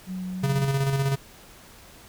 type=tone with vibrato; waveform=sine; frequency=184.7 Hz; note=F#3; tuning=3 cents flat; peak=-29 dBFS; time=0.06-0.68 s; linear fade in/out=50 ms; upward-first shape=sine; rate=3.6 Hz; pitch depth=9 cents each way
type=tone with tremolo; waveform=square; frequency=137 Hz; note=C#3; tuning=20 cents flat; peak=-21 dBFS; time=0.43-1.16 s; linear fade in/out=10 ms; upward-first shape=square; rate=16 Hz; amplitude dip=40%
effects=pink hiss -49 dBFS RMS until 2.08 s